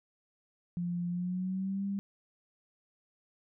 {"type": "tone with pitch glide", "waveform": "sine", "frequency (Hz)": [174.61, 198.27], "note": ["F3", "G3"], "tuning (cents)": [0, 20], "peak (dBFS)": -31, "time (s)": [0.77, 1.99], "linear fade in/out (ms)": 0, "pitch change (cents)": 220, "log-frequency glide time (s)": [1.09, 1.85], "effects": []}